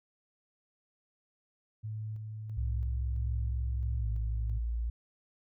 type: tone with tremolo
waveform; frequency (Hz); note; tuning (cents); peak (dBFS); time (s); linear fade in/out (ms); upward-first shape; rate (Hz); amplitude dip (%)
sine; 108.3; A2; -27; -35; 1.83-4.59; 20; square; 1.5; 30
type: tone with pitch glide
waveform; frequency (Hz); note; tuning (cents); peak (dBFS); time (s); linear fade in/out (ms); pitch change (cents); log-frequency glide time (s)
sine; 64.4 to 57.37; C2 to A#1; -27 to -27; -30; 2.57-4.9; 5; -200; 3.99-4.05
effects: none